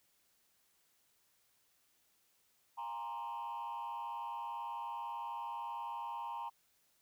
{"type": "tone with frequency modulation", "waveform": "sine", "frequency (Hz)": 932.3, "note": "A#5", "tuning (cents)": 0, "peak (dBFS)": -37, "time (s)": [2.77, 6.5], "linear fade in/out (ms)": 20, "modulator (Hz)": 111, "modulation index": 0.99, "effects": ["tanh soft clip ceiling -38 dBFS", "white hiss -74 dBFS RMS until 7.01 s"]}